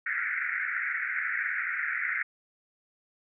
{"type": "band-pass noise", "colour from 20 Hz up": "white", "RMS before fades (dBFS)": -31, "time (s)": [0.06, 2.23], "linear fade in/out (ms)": 5, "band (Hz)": [1400, 2200], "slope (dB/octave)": 96, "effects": []}